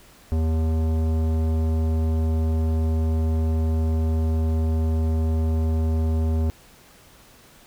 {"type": "tone with tanh clipping", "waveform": "sine", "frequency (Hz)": 80, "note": "D#2", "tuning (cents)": 49, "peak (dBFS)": -21, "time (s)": [0.32, 6.5], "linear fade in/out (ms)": 0, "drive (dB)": 16, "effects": ["pink hiss -51 dBFS RMS until 7.66 s"]}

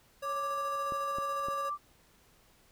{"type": "tone with tremolo", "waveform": "square", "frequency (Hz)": 554.4, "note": "C#5", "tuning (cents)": 0, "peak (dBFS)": -38, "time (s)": [0.22, 1.7], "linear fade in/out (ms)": 10, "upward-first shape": "square", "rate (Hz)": 14, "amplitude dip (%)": 30}
{"type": "tone", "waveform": "sine", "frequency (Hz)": 1174.7, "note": "D6", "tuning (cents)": 0, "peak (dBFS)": -32, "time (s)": [0.22, 1.78], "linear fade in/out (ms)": 50}
{"type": "clicks", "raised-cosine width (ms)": 2, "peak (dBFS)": -29, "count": 3, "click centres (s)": [0.922, 1.185, 1.485]}
{"effects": ["pink hiss -64 dBFS RMS until 2.71 s"]}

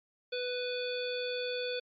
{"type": "harmonic tone", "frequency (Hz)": 495.6, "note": "B4", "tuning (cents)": 6, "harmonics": [1, 3, 5, 7, 9], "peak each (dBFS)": [-34, -43, -42, -41, -43], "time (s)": [0.32, 1.8], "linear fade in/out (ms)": 10, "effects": ["MP3 64 kbps"]}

